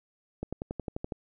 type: accelerating click train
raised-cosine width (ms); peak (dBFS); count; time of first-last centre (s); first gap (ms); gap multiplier
2; -20; 9; 0.43-1.122; 96; 0.97
effects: none